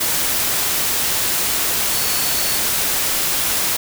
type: tone in noise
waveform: sine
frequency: 4435 Hz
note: C#8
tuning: in tune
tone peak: -28 dBFS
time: 1.91-2.59 s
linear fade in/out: 10 ms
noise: white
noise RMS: -19 dBFS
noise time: 0-3.77 s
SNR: -12 dB
effects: none